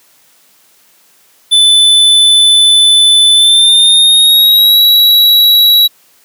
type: tone with pitch glide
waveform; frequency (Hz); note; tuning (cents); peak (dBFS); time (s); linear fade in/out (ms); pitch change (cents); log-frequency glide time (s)
square; 3507 to 3891; A7 to B7; -6 to -27; -4; 1.51-5.88; 20; +179; 3.34-4.8
effects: white hiss -48 dBFS RMS until 6.24 s + high-pass 150 Hz 12 dB/octave